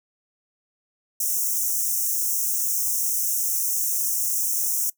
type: high-pass noise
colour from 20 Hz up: white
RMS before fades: -24 dBFS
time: 1.2-4.9 s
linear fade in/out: 5 ms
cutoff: 5600 Hz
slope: 96 dB/octave
effects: noise-tail reverb RT60 0.1 s tail -20 dB re dry